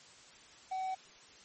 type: tone with quantisation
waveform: triangle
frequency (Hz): 755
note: F#5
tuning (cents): +35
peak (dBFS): -32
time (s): 0.71-0.95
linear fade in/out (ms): 10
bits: 10
effects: white hiss -57 dBFS RMS until 1.44 s + MP3 32 kbps